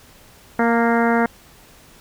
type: harmonic tone with a mistuned harmonic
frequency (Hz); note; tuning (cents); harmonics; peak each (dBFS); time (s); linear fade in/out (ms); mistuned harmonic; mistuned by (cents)
233; A#3; -1; 1 / 2 / 3 / 4 / 5 / 6 / 7 / 8 / 9; -18 / -21 / -22 / -24 / -30 / -25 / -28 / -29 / -33; 0.59-1.26; 2; 4; -19
effects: pink hiss -48 dBFS RMS until 2 s